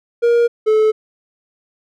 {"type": "tone pair in turn", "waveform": "triangle", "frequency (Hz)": [471.9, 433.3], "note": ["A#4", "A4"], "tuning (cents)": [21, -27], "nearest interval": "minor second", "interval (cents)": 148, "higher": "first", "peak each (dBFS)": -8, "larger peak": "neither", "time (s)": [[0.22, 0.48], [0.66, 0.92]], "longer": "neither", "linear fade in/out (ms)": 20, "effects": []}